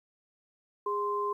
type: tone pair together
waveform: sine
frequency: 410 / 1042 Hz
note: G#4 / C6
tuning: -22 / -7 cents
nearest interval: octave + major third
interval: 1615 cents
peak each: -32 / -30 dBFS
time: 0.86-1.33 s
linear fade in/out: 5 ms
effects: 11-bit